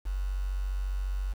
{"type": "tone with quantisation", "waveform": "sine", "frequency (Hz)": 47.26, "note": "F#1", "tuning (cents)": 37, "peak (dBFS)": -28, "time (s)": [0.05, 1.34], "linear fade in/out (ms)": 20, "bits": 8, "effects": []}